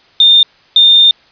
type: tone pair in turn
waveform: sine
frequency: 3623 / 3623 Hz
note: A7 / A7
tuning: +50 / +50 cents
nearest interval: unison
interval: 0 cents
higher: neither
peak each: -3 dBFS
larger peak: neither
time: 0.2-0.43 / 0.76-1.11 s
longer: second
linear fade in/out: 2 ms
effects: white hiss -47 dBFS RMS until 1.31 s + resampled to 11025 Hz